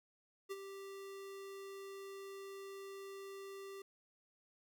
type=tone with ADSR envelope; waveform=square; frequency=392 Hz; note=G4; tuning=in tune; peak=-40 dBFS; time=0.49-3.82 s; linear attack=25 ms; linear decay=35 ms; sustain=-8 dB; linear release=4 ms; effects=none